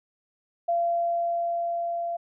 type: tone with level ramp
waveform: sine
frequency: 685 Hz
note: F5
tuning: 34 cents flat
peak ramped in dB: -21 to -27 dBFS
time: 0.68-2.17 s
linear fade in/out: 10 ms
effects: none